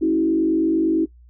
sine tone with frequency modulation, 324 Hz, E4, 30 cents flat, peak -15 dBFS, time 0.01-1.06 s, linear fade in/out 20 ms, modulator 48.9 Hz, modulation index 0.82, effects noise-tail reverb RT60 0.1 s tail -18 dB re dry + added 60 Hz sine -45 dBFS peak until 1.29 s

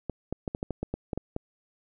clicks, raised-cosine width 2 ms, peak -17 dBFS, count 11, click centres 0.097 / 0.326 / 0.478 / 0.549 / 0.629 / 0.707 / 0.83 / 0.94 / 1.132 / 1.176 / 1.364 s, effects none

